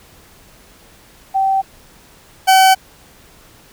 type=tone pair in turn; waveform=sine / 40% pulse; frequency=774 / 760.7 Hz; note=G5 / F#5; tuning=-22 / +48 cents; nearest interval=unison; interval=30 cents; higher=first; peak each=-12 / -6 dBFS; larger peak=second; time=1.34-1.62 / 2.47-2.75 s; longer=neither; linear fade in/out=20 ms; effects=pink hiss -46 dBFS RMS until 3.72 s